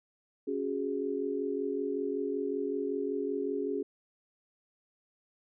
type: chord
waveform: sine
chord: C# suspended fourth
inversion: none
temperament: equal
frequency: 277.2 / 370 / 415.3 Hz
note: C#4 / F#4 / G#4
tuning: 0 / 0 / 0 cents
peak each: -35 / -36 / -33 dBFS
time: 0.47-3.83 s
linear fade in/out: 10 ms
effects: none